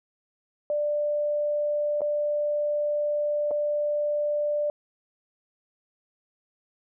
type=tone with dropouts; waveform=sine; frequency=591 Hz; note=D5; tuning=11 cents sharp; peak=-23 dBFS; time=0.7-4.7 s; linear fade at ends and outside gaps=1 ms; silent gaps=2.008-2.017 / 3.509-3.513 s; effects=none